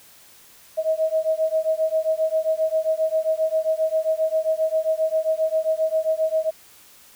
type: beating tone pair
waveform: sine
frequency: 632 / 639.5 Hz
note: D#5 / D#5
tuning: +27 / +47 cents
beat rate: 7.5 Hz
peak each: -22 dBFS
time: 0.77-6.51 s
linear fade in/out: 20 ms
effects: white hiss -50 dBFS RMS until 7.15 s